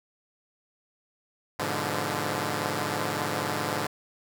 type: chord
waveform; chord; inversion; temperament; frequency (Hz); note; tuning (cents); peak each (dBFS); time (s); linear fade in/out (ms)
5% pulse; G# diminished seventh; none; equal with one note detuned; 103.83 / 123.47 / 146.83 / 172.11; G#2 / B2 / D3 / F3; 0 / 0 / 0 / -25; -21 / -25 / -20 / -23; 1.59-3.87; 5
effects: none